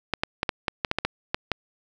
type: clicks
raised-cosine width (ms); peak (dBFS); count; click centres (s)
0.3; -7; 11; 0.137 / 0.235 / 0.431 / 0.492 / 0.682 / 0.848 / 0.914 / 0.986 / 1.05 / 1.345 / 1.517
effects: none